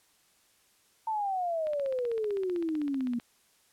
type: exponential sweep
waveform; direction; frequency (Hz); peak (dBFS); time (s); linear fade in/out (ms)
sine; down; 902 to 233.5; -28; 1.07-3.19; 5
type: click train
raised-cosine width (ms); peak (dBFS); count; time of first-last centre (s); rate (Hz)
0.3; -30; 25; 1.67-3.199; 15.7
effects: white hiss -66 dBFS RMS until 3.72 s + low-pass 12000 Hz 12 dB/octave